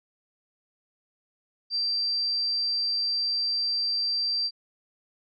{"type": "tone", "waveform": "sine", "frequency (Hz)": 4699, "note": "D8", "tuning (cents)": 0, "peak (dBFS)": -24, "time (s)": [1.7, 4.51], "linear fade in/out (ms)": 50, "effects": []}